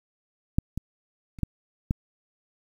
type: clicks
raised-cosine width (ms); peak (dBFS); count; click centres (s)
5; -8 / -17 / -30 / -11 / -11; 5; 0.585 / 0.776 / 1.388 / 1.433 / 1.909
effects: 8-bit